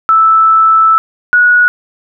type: tone pair in turn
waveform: sine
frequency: 1316 / 1459.5 Hz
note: E6 / F#6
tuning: -3 / -24 cents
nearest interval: major second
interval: 179 cents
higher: second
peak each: -4 dBFS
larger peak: neither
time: 0.09-0.98 / 1.33-1.68 s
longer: first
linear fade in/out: 0 ms
effects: none